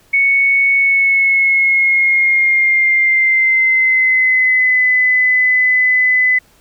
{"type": "tone with pitch glide", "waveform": "sine", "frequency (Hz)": [2217, 2010], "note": ["C#7", "B6"], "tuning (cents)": [0, 30], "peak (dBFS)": -9, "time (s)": [0.13, 6.39], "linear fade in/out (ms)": 10, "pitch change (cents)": -170, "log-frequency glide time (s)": [0.75, 4.84], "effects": ["pink hiss -51 dBFS RMS until 6.6 s"]}